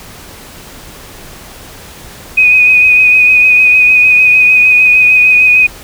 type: tone with vibrato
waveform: sine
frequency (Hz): 2496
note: D#7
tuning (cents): +5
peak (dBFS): -3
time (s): 2.37-5.67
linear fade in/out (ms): 10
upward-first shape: triangle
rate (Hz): 6.6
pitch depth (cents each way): 28
effects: pink hiss -32 dBFS RMS until 5.83 s